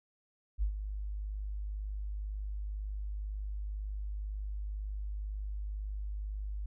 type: tone with ADSR envelope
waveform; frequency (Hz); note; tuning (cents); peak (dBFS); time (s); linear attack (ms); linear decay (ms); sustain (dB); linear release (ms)
sine; 51; G#1; -31; -26; 0.58-6.66; 43; 93; -9; 3
effects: none